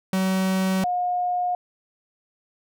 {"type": "tone pair in turn", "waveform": ["45% pulse", "sine"], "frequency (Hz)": [189, 717.3], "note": ["F#3", "F5"], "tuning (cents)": [37, 46], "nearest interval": "octave + major seventh", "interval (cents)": 2309, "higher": "second", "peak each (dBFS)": [-20, -21], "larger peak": "first", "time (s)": [[0.13, 0.84], [0.84, 1.55]], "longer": "neither", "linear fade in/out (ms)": 2, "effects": []}